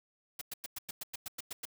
white noise bursts, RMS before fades -40 dBFS, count 11, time 0.39-1.654 s, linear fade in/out 5 ms, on 24 ms, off 100 ms, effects none

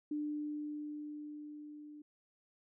sine tone with level ramp, 298.1 Hz, D4, 26 cents sharp, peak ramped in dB -34 to -49 dBFS, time 0.11-2.02 s, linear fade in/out 5 ms, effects none

